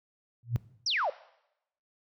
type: tone with exponential growth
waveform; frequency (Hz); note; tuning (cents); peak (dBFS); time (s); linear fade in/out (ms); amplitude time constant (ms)
sine; 118.6; A#2; +30; -20; 0.43-0.56; 0; 28
type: exponential sweep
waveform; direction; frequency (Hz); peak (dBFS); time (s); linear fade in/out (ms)
sine; down; 5980 to 518; -26; 0.86-1.1; 5
effects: noise-tail reverb RT60 0.8 s tail -19 dB re dry + high-pass 60 Hz 12 dB/octave